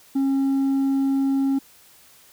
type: tone with hard clipping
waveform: triangle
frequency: 271.9 Hz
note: C#4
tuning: 33 cents flat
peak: -17 dBFS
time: 0.15-1.59 s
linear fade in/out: 10 ms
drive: 1 dB
effects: white hiss -52 dBFS RMS until 2.32 s